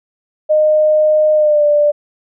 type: tone with pitch glide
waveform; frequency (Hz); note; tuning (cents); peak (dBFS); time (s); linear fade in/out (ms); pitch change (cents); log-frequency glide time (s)
sine; 614 to 590; D#5 to D5; -23 to +8; -8; 0.49-1.92; 20; -69; 1.34-1.64
effects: none